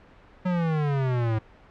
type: exponential sweep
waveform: square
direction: down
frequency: 184.9 to 107.9 Hz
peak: -23 dBFS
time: 0.45-1.39 s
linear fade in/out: 10 ms
effects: pink hiss -52 dBFS RMS until 1.7 s + low-pass 2000 Hz 12 dB/octave